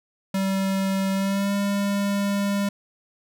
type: tone with pitch glide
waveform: square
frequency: 193.2 to 200.6 Hz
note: G3 to G3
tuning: -25 to +40 cents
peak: -22 dBFS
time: 0.34-2.69 s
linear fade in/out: 5 ms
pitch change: +65 cents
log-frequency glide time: 1.13-1.54 s
effects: none